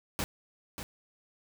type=noise with echo; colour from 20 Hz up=pink; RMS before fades=-32 dBFS; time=0.19-0.24 s; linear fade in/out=0 ms; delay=590 ms; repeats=1; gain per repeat=-8 dB; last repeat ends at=0.83 s; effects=none